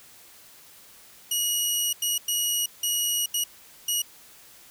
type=tone bursts at uneven times; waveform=15% pulse; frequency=2902 Hz; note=F#7; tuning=34 cents flat; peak=-16 dBFS; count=6; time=1.31-1.93 / 2.02-2.18 / 2.28-2.66 / 2.83-3.26 / 3.34-3.44 / 3.88-4.02 s; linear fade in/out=5 ms; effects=white hiss -51 dBFS RMS until 4.7 s